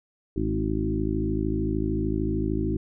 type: harmonic tone with a mistuned harmonic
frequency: 53.3 Hz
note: G#1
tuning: 46 cents sharp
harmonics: 1 / 2 / 3 / 4 / 5 / 6 / 7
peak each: -30 / -31 / -33 / -32 / -33 / -29 / -32 dBFS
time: 0.36-2.77 s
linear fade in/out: 5 ms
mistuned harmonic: 5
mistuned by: +18 cents
effects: none